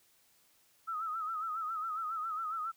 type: tone with vibrato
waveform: sine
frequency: 1291 Hz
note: E6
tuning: 37 cents flat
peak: -34 dBFS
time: 0.87-2.72 s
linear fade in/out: 20 ms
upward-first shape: sine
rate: 7.3 Hz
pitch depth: 80 cents each way
effects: white hiss -68 dBFS RMS until 2.76 s